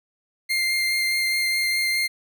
30% pulse tone with vibrato, 2106 Hz, C7, 11 cents sharp, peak -18 dBFS, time 0.49-2.08 s, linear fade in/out 20 ms, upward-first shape sine, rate 4.8 Hz, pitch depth 11 cents each way, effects none

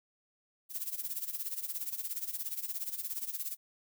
violet noise with tremolo, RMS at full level -35 dBFS, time 0.69-3.57 s, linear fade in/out 50 ms, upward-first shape sine, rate 17 Hz, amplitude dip 80%, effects none

